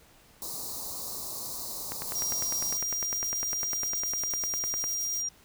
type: band-stop noise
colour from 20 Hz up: white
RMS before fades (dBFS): -37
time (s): 0.42-2.77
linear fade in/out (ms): 0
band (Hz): 1200 to 3900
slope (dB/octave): 96
type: click train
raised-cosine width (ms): 0.5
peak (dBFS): -21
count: 30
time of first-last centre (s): 1.92-4.84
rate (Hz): 9.93
type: noise with tremolo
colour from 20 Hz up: violet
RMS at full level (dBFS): -38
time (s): 2.06-5.23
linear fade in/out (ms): 20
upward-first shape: square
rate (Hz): 8.5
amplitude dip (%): 30
type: tone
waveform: sine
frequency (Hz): 5700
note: F8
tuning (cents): +34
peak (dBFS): -29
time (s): 2.15-5.29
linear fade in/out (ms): 5
effects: pink hiss -58 dBFS RMS until 5.44 s

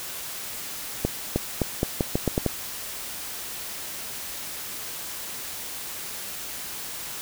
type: accelerating click train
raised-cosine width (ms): 2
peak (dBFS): -8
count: 9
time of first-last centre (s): 1.05-2.463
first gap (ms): 310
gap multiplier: 0.83
effects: white hiss -35 dBFS RMS until 7.21 s

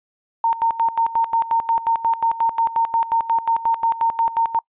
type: tone with tremolo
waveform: sine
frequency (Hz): 915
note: A#5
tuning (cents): -32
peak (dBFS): -14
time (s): 0.44-4.59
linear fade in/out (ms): 2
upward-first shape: square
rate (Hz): 5.6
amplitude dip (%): 80
effects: noise-tail reverb RT60 0.1 s tail -26 dB re dry + resampled to 8000 Hz

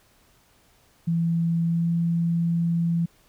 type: tone with pitch glide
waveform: sine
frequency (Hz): 167.3 to 168.66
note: E3 to E3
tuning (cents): +26 to +40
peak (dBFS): -20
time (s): 1.07-3.06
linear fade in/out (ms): 10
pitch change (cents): +14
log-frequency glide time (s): 1.65-1.88
effects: pink hiss -60 dBFS RMS until 3.28 s

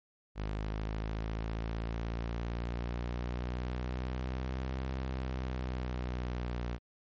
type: linear two-way sweep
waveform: sawtooth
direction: up then down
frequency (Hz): 51.91 to 65.4 to 59.7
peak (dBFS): -30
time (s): 0.35-6.79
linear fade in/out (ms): 50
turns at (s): 4.9
effects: low-pass 4000 Hz 12 dB/octave + MP3 32 kbps

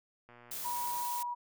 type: click train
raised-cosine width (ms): 0.5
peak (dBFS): -40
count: 88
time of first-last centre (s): 0.29-1.015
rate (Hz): 120
type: noise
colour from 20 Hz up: blue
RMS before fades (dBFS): -40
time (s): 0.51-1.23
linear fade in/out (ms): 5
type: tone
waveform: sine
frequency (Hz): 966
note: B5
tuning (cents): -39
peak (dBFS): -34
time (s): 0.64-1.35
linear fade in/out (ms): 20
effects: none

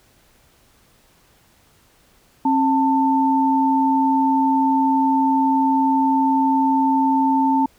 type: tone pair together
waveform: sine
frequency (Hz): 268.8 / 890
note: C4 / A5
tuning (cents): +47 / +20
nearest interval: octave + major sixth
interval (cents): 2073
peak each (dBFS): -17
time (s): 2.45-7.66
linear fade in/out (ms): 5
effects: pink hiss -56 dBFS RMS until 7.78 s

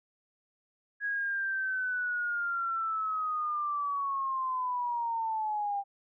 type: linear sweep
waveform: sine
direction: down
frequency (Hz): 1661.2 to 792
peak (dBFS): -29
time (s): 1-5.84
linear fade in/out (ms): 50
effects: none

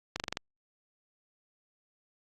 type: slowing click train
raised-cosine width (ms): 0.2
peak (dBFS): -15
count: 6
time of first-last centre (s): 0.16-0.371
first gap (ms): 39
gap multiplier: 1.04
effects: Opus 48 kbps

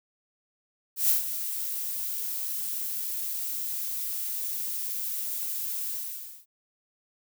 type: noise with ADSR envelope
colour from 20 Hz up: violet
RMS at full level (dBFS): -21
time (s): 0.96-6.46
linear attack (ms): 130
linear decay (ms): 130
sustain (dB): -11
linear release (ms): 590
effects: none

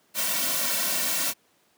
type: noise with comb filter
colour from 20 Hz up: white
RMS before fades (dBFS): -26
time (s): 0.14-1.34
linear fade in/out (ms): 50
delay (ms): 2.4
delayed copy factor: -0.95
effects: pink hiss -64 dBFS RMS until 1.77 s + high-pass 200 Hz 12 dB/octave

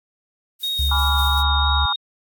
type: noise with tremolo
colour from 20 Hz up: violet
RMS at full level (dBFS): -32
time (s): 0.59-1.44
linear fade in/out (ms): 50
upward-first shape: square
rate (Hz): 5.1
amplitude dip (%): 35
type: tone with vibrato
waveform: sine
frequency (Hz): 3729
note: A#7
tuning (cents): 0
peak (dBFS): -21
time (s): 0.63-1.96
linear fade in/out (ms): 5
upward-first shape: sine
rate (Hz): 3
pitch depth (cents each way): 10
type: tone with pitch glide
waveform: sine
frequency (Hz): 71.1 to 71.51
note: C#2 to D2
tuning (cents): +45 to -46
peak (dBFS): -18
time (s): 0.79-1.86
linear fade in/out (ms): 5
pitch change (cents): +9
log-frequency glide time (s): 1.13-1.51
type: chord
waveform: sine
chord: G# diminished seventh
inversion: none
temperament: equal with one note detuned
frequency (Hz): 830.6 / 987.8 / 1152.5 / 1396.9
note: G#5 / B5 / D6 / F6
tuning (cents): 0 / 0 / -33 / 0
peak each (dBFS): -26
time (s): 0.91-1.93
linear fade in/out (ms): 5
effects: AAC 64 kbps

